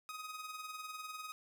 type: tone with tremolo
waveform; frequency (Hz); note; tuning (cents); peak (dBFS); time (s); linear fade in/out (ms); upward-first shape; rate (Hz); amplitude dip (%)
sawtooth; 1255; D#6; +15; -38; 0.09-1.32; 0; sine; 20; 55
effects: none